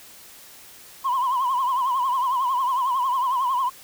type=tone with vibrato; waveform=sine; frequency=1024 Hz; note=C6; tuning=38 cents flat; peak=-18 dBFS; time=1.04-3.7 s; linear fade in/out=20 ms; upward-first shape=triangle; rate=11 Hz; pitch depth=130 cents each way; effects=tanh soft clip ceiling -17 dBFS + white hiss -46 dBFS RMS until 3.83 s